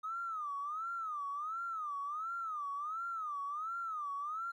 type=tone with vibrato; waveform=triangle; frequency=1244.5 Hz; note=D#6; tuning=in tune; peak=-33 dBFS; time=0.03-4.52 s; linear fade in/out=20 ms; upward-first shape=sine; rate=1.4 Hz; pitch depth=180 cents each way; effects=tanh soft clip ceiling -35 dBFS